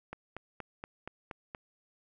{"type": "click train", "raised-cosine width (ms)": 0.5, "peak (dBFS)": -25, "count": 7, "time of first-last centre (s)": [0.13, 1.548], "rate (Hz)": 4.23, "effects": []}